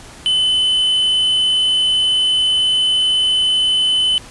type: tone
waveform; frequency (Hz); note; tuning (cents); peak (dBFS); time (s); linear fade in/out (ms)
triangle; 3026; F#7; +38; -11; 0.26-4.18; 0
effects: pink hiss -38 dBFS RMS until 4.3 s + resampled to 24000 Hz